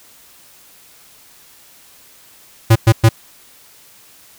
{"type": "tone bursts", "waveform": "square", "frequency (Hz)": 112.4, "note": "A2", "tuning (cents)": 37, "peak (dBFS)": -6, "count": 3, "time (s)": [2.7, 3.091], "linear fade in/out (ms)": 10, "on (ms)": 57, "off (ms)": 110, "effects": ["white hiss -46 dBFS RMS until 4.38 s"]}